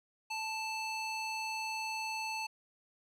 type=tone with band-pass filter; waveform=square; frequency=880 Hz; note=A5; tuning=in tune; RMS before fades=-38 dBFS; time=0.3-2.47 s; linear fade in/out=10 ms; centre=3200 Hz; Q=0.85; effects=none